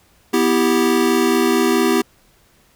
square chord, E minor, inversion second, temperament equal with one note detuned, 246.9 / 327.4 / 392 Hz, B3 / E4 / G4, 0 / -12 / 0 cents, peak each -19 / -19 / -18 dBFS, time 0.33-2.02 s, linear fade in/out 10 ms, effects pink hiss -55 dBFS RMS until 2.75 s

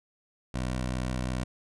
15% pulse tone with vibrato, 62.9 Hz, B1, 32 cents sharp, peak -23 dBFS, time 0.54-1.44 s, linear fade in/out 5 ms, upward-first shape square, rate 5.7 Hz, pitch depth 10 cents each way, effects resampled to 24000 Hz

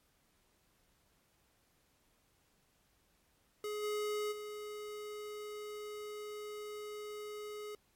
square tone with level steps, 420 Hz, G#4, 19 cents sharp, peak -38 / -35 / -43 dBFS, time 3.64-7.75 s, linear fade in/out 2 ms, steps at 3.82 / 4.31 s, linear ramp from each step 20 ms, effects pink hiss -73 dBFS RMS until 7.95 s + MP3 64 kbps

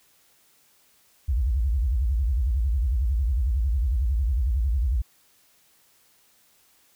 sine tone with vibrato, 62 Hz, B1, 7 cents sharp, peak -20 dBFS, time 1.28-5.02 s, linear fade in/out 10 ms, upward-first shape sine, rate 11 Hz, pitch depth 300 cents each way, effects white hiss -61 dBFS RMS until 6.95 s

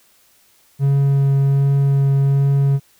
triangle tone with vibrato, 138.59 Hz, C#3, in tune, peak -10 dBFS, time 0.79-2.8 s, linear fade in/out 50 ms, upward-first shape triangle, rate 1.3 Hz, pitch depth 10 cents each way, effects white hiss -55 dBFS RMS until 2.99 s

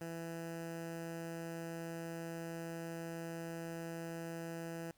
15% pulse tone with notch filter, 166.2 Hz, E3, 15 cents sharp, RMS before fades -44 dBFS, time 0.01-4.91 s, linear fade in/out 2 ms, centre 3700 Hz, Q 1.5, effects pink hiss -73 dBFS RMS until 4.97 s

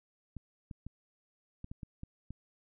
clicks, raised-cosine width 5 ms, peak -30 dBFS, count 8, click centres 0.367 / 0.712 / 0.866 / 1.644 / 1.715 / 1.832 / 2.034 / 2.306 s, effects none

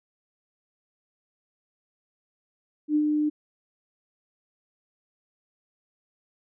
sine tone with ADSR envelope, 300.7 Hz, D4, 41 cents sharp, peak -18 dBFS, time 2.88-3.3 s, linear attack 74 ms, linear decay 67 ms, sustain -3 dB, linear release 17 ms, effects none

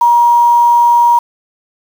sine tone with quantisation, 950 Hz, A#5, 33 cents sharp, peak -5 dBFS, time 0.01-1.19 s, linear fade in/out 5 ms, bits 5, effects none

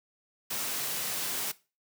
white high-pass noise, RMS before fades -33 dBFS, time 0.5-1.52 s, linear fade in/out 10 ms, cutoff 110 Hz, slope 96 dB/octave, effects noise-tail reverb RT60 0.3 s tail -19 dB re dry

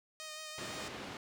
5% pulse tone with vibrato, 620 Hz, D#5, 6 cents flat, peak -32 dBFS, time 0.2-0.88 s, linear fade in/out 0 ms, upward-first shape sine, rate 5.9 Hz, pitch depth 18 cents each way
pink band-pass noise, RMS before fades -45 dBFS, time 0.58-1.17 s, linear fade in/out 2 ms, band 140 to 4200 Hz, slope 12 dB/octave
effects none

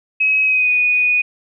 sine tone with pitch glide, 2552 to 2476 Hz, D#7 to D#7, +43 to -9 cents, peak -12 dBFS, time 0.2-1.22 s, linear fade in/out 10 ms, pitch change -52 cents, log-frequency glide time 0.44-0.72 s, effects none

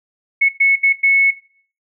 sine tone bursts at uneven times, 2200 Hz, C#7, 14 cents flat, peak -9 dBFS, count 4, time 0.41-0.49 / 0.6-0.76 / 0.83-0.93 / 1.03-1.31 s, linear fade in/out 10 ms, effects noise-tail reverb RT60 0.5 s tail -19 dB re dry

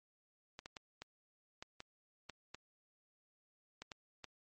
clicks, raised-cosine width 0.2 ms, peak -29 dBFS, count 11, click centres 0.591 / 0.659 / 0.768 / 1.02 / 1.625 / 1.804 / 2.297 / 2.546 / 3.82 / 3.918 / 4.243 s, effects MP3 32 kbps

